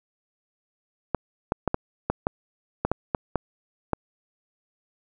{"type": "clicks", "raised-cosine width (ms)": 1, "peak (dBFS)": -8, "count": 11, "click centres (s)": [1.147, 1.521, 1.677, 1.744, 2.1, 2.269, 2.85, 2.916, 3.148, 3.357, 3.933], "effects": []}